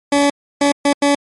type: tone bursts at uneven times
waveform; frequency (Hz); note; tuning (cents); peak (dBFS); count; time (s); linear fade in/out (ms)
20% pulse; 284.9; C#4; +48; -6; 4; 0.12-0.3 / 0.61-0.72 / 0.85-0.93 / 1.02-1.15; 5
effects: MP3 48 kbps